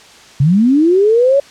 sine linear sweep, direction up, 128.3 to 570 Hz, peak -7 dBFS, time 0.4-1.4 s, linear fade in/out 5 ms, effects white hiss -40 dBFS RMS until 1.5 s + low-pass 6000 Hz 12 dB/octave

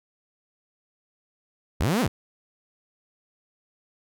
sawtooth linear two-way sweep, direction up then down, 52.6 to 266.8 to 52.6 Hz, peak -17 dBFS, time 1.8-2.08 s, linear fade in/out 10 ms, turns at 2.01 s, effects none

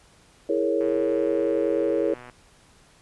sine chord, A# half-diminished seventh, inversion second, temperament equal, 329.6 / 415.3 / 466.2 / 554.4 Hz, E4 / G#4 / A#4 / C#5, 0 / 0 / 0 / 0 cents, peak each -26 dBFS, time 0.49-2.14 s, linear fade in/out 5 ms
click train, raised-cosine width 0.5 ms, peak -28 dBFS, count 184, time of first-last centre 0.81-2.298 s, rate 123 Hz
effects pink hiss -56 dBFS RMS until 3.01 s + resampled to 24000 Hz

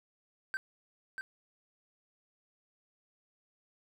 triangle tone with echo, 1552 Hz, G6, 18 cents flat, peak -30 dBFS, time 0.54-0.57 s, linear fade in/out 0 ms, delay 640 ms, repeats 1, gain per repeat -5 dB, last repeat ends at 1.21 s, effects none

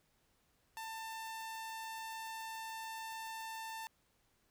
sawtooth tone, 893 Hz, A5, 25 cents sharp, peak -39 dBFS, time 0.77-3.87 s, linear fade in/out 0 ms, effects pink hiss -75 dBFS RMS until 4.5 s

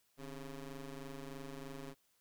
20% pulse ring-modulated tone, 138.59 Hz, C#3, in tune, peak -37 dBFS, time 0.17-1.95 s, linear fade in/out 50 ms, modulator 127 Hz, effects white hiss -75 dBFS RMS until 2.2 s

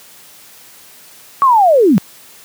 sine linear sweep, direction down, 1138 to 164.81 Hz, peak -6 dBFS, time 1.42-1.98 s, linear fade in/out 0 ms, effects white hiss -41 dBFS RMS until 2.44 s + high-pass 100 Hz 12 dB/octave

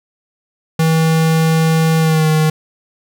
square tone with pitch glide, 161.1 to 156.15 Hz, E3 to D#3, -39 to +7 cents, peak -11 dBFS, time 0.79-2.5 s, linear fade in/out 5 ms, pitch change -54 cents, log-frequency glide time 1.99-2.28 s, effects none

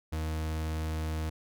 40% pulse tone, 78.8 Hz, D#2, 23 cents sharp, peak -30 dBFS, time 0.12-1.3 s, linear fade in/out 10 ms, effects none

